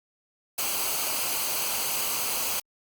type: noise with comb filter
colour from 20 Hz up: white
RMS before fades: -28 dBFS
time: 0.58-2.6 s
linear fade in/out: 5 ms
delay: 0.55 ms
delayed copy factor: -0.55
effects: Opus 48 kbps